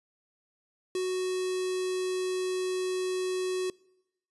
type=tone with notch filter; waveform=square; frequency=370 Hz; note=F#4; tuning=in tune; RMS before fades=-30 dBFS; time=0.95-3.7 s; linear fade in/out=2 ms; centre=1400 Hz; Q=0.87; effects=noise-tail reverb RT60 0.9 s tail -24 dB re dry + resampled to 24000 Hz